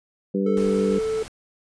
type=harmonic tone; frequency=98 Hz; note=G2; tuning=in tune; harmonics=2 / 3 / 4 / 5; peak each=-22 / -29 / -27 / -28 dBFS; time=0.34-0.99 s; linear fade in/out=10 ms
type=tone; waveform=triangle; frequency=440 Hz; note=A4; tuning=in tune; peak=-20 dBFS; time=0.46-1.23 s; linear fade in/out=5 ms
type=noise; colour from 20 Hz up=pink; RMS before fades=-39 dBFS; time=0.57-1.28 s; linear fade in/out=0 ms
effects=resampled to 22050 Hz